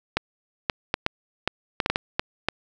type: clicks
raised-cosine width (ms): 0.3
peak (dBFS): -5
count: 11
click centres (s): 0.17 / 0.698 / 0.941 / 1.064 / 1.476 / 1.802 / 1.861 / 1.9 / 1.959 / 2.195 / 2.486
effects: none